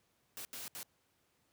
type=noise bursts at uneven times; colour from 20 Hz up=white; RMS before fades=-45 dBFS; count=3; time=0.37-0.45 / 0.53-0.68 / 0.75-0.83 s; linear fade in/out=0 ms; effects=pink hiss -75 dBFS RMS until 1.52 s + high-pass 80 Hz 12 dB/octave